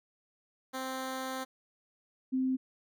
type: tone pair in turn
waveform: 10% pulse / sine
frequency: 261.6 / 260.1 Hz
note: C4 / C4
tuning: 0 / -10 cents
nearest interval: unison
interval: 10 cents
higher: first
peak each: -27 dBFS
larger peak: neither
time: 0.73-1.45 / 2.32-2.57 s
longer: first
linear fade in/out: 20 ms
effects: none